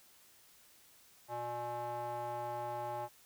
square tone with band-pass filter, 120 Hz, B2, 49 cents flat, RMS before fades -40 dBFS, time 1.28-3.09 s, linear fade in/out 50 ms, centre 780 Hz, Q 4.4, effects white hiss -63 dBFS RMS until 3.25 s

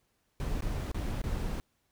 brown noise with dropouts, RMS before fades -33 dBFS, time 0.4-1.6 s, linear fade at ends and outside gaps 0 ms, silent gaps 0.608-0.622 / 0.915-0.945 / 1.216-1.239 s, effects pink hiss -75 dBFS RMS until 1.91 s

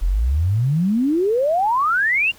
sine exponential sweep, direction up, 39 to 2871 Hz, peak -15 dBFS, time 0.01-2.32 s, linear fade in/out 20 ms, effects pink hiss -47 dBFS RMS until 2.38 s

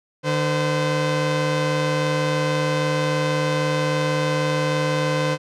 sawtooth tone pair together, 150 / 513.7 Hz, D3 / C5, +37 / -32 cents, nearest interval octave + major sixth, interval 2131 cents, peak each -18 dBFS, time 0.23-5.38 s, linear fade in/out 50 ms, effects low-pass 6000 Hz 12 dB/octave

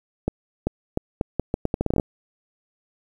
accelerating click train, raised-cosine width 2 ms, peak -8 dBFS, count 15, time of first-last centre 0.28-1.998 s, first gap 390 ms, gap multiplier 0.78, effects 8-bit

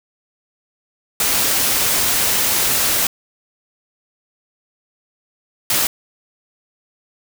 white noise bursts at uneven times, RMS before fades -17 dBFS, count 2, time 1.2-3.07 / 5.7-5.87 s, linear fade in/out 2 ms, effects none

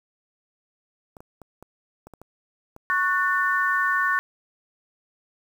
clicks, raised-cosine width 1 ms, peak -29 dBFS, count 8, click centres 1.168 / 1.205 / 1.417 / 1.626 / 2.07 / 2.137 / 2.216 / 2.764 s
sine chord, F# minor, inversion second, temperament equal with one note detuned, 1108.7 / 1480 / 1793.9 Hz, C#6 / F#6 / A6, 0 / 0 / +33 cents, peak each -24 dBFS, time 2.9-4.19 s, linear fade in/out 0 ms
effects 8-bit

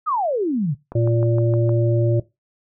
sine exponential sweep, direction down, 1318.5 to 130.81 Hz, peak -18 dBFS, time 0.06-0.75 s, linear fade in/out 20 ms
click train, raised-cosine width 1 ms, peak -19 dBFS, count 6, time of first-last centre 0.92-1.693 s, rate 6.47 Hz
harmonic tone, 116.3 Hz, A#2, 4 cents flat, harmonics 1 / 3 / 5, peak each -17 / -22 / -24 dBFS, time 0.95-2.2 s, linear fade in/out 5 ms
effects noise-tail reverb RT60 0.2 s tail -17 dB re dry

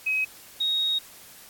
sine tone pair in turn, 2540 / 3761 Hz, D#7 / A#7, +35 / +15 cents, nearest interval perfect fifth, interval 680 cents, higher second, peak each -22 dBFS, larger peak neither, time 0.06-0.25 / 0.6-0.99 s, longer second, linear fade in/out 10 ms, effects white hiss -48 dBFS RMS until 1.49 s + AAC 64 kbps

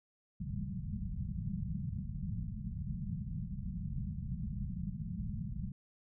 white low-pass noise, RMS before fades -39 dBFS, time 0.4-5.72 s, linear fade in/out 5 ms, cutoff 210 Hz, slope 96 dB/octave, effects none

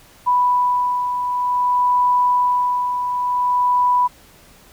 sine beating tone pair, 987.8 / 988.34 Hz, B5 / B5, 0 / +1 cents, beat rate 0.54 Hz, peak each -15 / -24 dBFS, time 0.26-4.08 s, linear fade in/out 20 ms, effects pink hiss -48 dBFS RMS until 4.72 s

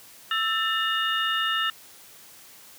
sine tone cluster, 1320 / 1786 / 2862 / 3627 Hz, E6 / A6 / F7 / A#7, +2 / +25 / +42 / -48 cents, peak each -27 / -28 / -27 / -34 dBFS, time 0.31-1.7 s, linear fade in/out 2 ms, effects white hiss -49 dBFS RMS until 2.78 s + high-pass 80 Hz 12 dB/octave

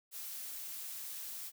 blue noise, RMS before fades -44 dBFS, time 0.11-1.52 s, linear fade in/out 50 ms, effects none

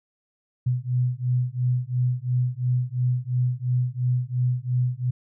sine beating tone pair, 123.47 / 126.37 Hz, B2 / B2, 0 / +40 cents, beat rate 2.9 Hz, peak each -24 dBFS, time 0.66-5.11 s, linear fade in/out 10 ms, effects none

